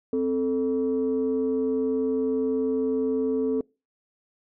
sine tone pair together, 261.6 / 440 Hz, C4 / A4, 0 / 0 cents, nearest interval major sixth, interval 900 cents, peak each -24 / -23 dBFS, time 0.13-3.61 s, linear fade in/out 2 ms, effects noise-tail reverb RT60 0.3 s tail -26 dB re dry + tanh soft clip ceiling -17 dBFS

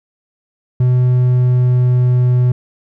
triangle tone with pitch glide, 125.4 to 124.46 Hz, B2 to B2, +27 to +14 cents, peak -7 dBFS, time 0.8-2.52 s, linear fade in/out 5 ms, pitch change -13 cents, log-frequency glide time 0.92-2.37 s, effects none

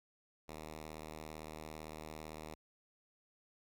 5% pulse tone, 77.78 Hz, D#2, in tune, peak -35 dBFS, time 0.48-2.55 s, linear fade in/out 10 ms, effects none

